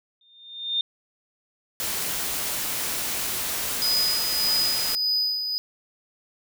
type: tone with exponential growth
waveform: sine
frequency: 3630 Hz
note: A#7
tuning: 47 cents flat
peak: -19 dBFS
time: 0.21-0.81 s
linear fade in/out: 2 ms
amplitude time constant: 130 ms
type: noise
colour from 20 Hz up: white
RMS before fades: -28 dBFS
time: 1.8-4.95 s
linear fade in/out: 0 ms
type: tone with tremolo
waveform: triangle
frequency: 4978 Hz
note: D#8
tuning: in tune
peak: -19 dBFS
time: 3.82-5.58 s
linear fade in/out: 0 ms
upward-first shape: sine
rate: 1.7 Hz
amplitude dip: 50%
effects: none